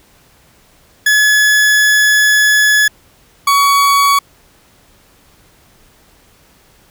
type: tone pair in turn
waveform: 40% pulse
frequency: 1703 / 1126.2 Hz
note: G#6 / C#6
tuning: +43 / +27 cents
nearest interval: perfect fifth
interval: 716 cents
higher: first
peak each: -7 dBFS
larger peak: neither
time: 1.06-2.88 / 3.47-4.19 s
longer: first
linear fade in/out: 5 ms
effects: pink hiss -49 dBFS RMS until 6.9 s

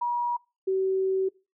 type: tone pair in turn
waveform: sine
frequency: 960 / 381 Hz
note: B5 / G4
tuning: -49 / -49 cents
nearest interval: octave + major third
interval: 1600 cents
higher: first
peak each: -24 / -22 dBFS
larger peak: second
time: 0.01-0.37 / 0.67-1.29 s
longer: second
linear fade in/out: 10 ms
effects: noise-tail reverb RT60 0.3 s tail -23 dB re dry

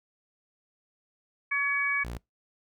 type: harmonic tone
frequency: 565 Hz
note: C#5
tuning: 33 cents sharp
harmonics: 2 / 3 / 4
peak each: -34 / -30 / -27 dBFS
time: 1.51-2.04 s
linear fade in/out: 10 ms
type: tone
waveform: sawtooth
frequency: 59.1 Hz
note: A#1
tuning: 24 cents sharp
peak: -31 dBFS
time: 2.04-2.18 s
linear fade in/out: 10 ms
effects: noise-tail reverb RT60 0.2 s tail -25 dB re dry

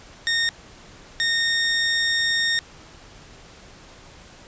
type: tone bursts at uneven times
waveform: 20% pulse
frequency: 1842 Hz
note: A#6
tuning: 21 cents flat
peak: -14 dBFS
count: 2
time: 0.27-0.49 / 1.2-2.59 s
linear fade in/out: 0 ms
effects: pink hiss -46 dBFS RMS until 4.47 s + resampled to 16000 Hz

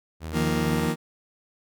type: tone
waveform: sawtooth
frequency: 79.7 Hz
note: D#2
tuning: 42 cents sharp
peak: -28 dBFS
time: 0.2-0.91 s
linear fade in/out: 50 ms
type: chord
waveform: 30% pulse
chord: Eb suspended second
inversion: none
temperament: just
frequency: 155.56 / 175.01 / 233.3 Hz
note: Eb3 / F3 / Bb3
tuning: 0 / +4 / +2 cents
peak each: -24 / -26 / -24 dBFS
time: 0.32-0.96 s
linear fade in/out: 50 ms
effects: none

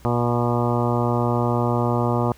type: harmonic tone with a mistuned harmonic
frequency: 120 Hz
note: B2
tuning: 49 cents flat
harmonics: 1 / 2 / 3 / 4 / 5 / 6 / 7 / 8 / 9 / 10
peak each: -22 / -25 / -27 / -28 / -29 / -30 / -30 / -31 / -32 / -32 dBFS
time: 0.05-2.32 s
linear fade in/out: 0 ms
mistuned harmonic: 10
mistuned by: +20 cents
effects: added 64 Hz sine -47 dBFS peak until 2.37 s + pink hiss -52 dBFS RMS until 2.37 s

